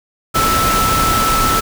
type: tone in noise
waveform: sine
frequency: 1318.5 Hz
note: E6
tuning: in tune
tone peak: -14 dBFS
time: 0.34-1.61 s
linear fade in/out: 20 ms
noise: pink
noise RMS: -17 dBFS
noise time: 0.34-1.61 s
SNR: 0 dB
effects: none